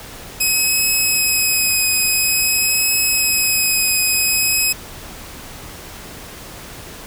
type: tone with vibrato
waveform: 10% pulse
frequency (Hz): 2541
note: D#7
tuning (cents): +36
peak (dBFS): -6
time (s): 0.4-4.73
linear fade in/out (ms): 10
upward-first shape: triangle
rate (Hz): 0.49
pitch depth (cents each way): 16
effects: pink hiss -35 dBFS RMS until 7.06 s